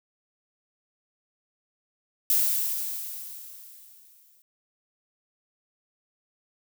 violet noise with exponential decay, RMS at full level -21 dBFS, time 2.3-4.42 s, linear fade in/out 1 ms, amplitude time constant 460 ms, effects none

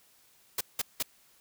white noise bursts, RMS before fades -30 dBFS, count 3, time 0.58-1.027 s, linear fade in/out 5 ms, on 29 ms, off 180 ms, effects white hiss -63 dBFS RMS until 1.4 s

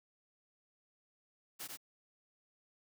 white noise with echo, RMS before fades -44 dBFS, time 1.59-1.68 s, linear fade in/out 20 ms, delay 93 ms, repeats 1, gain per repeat -2 dB, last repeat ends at 1.773 s, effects high-pass 100 Hz 12 dB/octave

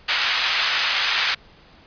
white band-pass noise, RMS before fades -21 dBFS, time 0.08-1.35 s, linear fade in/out 10 ms, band 1300 to 3700 Hz, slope 12 dB/octave, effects pink hiss -50 dBFS RMS until 1.86 s + resampled to 11025 Hz

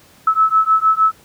sine beating tone pair, 1299 / 1305.5 Hz, E6 / E6, -26 / -17 cents, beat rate 6.5 Hz, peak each -14 / -14 dBFS, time 0.27-1.12 s, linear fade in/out 5 ms, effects pink hiss -48 dBFS RMS until 1.24 s + high-pass 80 Hz 12 dB/octave

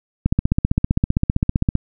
click train, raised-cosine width 5 ms, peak -3 dBFS, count 24, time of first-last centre 0.26-1.754 s, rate 15.4 Hz, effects none

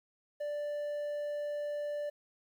triangle tone, 587.3 Hz, D5, in tune, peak -32 dBFS, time 0.4-2.1 s, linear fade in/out 10 ms, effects 11-bit

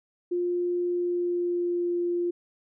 sine tone with pitch glide, 352.7 to 348.9 Hz, F4 to F4, +17 to -2 cents, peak -24 dBFS, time 0.31-2.31 s, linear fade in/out 10 ms, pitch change -19 cents, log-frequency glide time 0.87-1.96 s, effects none

